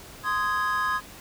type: chord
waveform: triangle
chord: Ab major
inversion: first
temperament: just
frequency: 1038.3 / 1245.9 / 1661.2 Hz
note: C6 / Eb6 / Ab6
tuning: -14 / +2 / 0 cents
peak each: -26 dBFS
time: 0.23-1.01 s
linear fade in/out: 50 ms
effects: pink hiss -45 dBFS RMS until 1.2 s